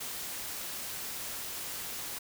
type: noise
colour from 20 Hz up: white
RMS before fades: -39 dBFS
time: 0-2.19 s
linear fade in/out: 10 ms
effects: none